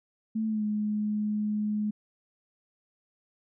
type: tone with pitch glide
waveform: sine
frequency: 220 to 210.8 Hz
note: A3 to G#3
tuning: 0 to +26 cents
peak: -26 dBFS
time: 0.35-1.91 s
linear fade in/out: 10 ms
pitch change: -74 cents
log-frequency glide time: 0.47-0.64 s
effects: none